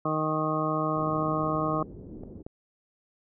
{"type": "harmonic tone", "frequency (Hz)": 155.56, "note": "D#3", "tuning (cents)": 0, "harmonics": [1, 2, 3, 4, 5, 7, 8], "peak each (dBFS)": [-32, -31, -35, -32, -37, -31, -33], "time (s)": [0.05, 1.83], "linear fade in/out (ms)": 5}
{"type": "low-pass noise", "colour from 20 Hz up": "white", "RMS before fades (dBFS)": -43, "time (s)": [0.95, 2.43], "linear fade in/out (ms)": 20, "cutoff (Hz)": 370, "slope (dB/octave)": 24}
{"type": "clicks", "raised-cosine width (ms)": 2, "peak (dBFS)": -25, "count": 2, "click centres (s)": [2.235, 2.465]}
{"effects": []}